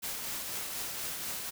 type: noise with tremolo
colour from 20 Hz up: white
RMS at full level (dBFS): -36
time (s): 0.02-1.51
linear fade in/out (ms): 20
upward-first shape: triangle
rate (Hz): 4.1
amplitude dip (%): 35
effects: none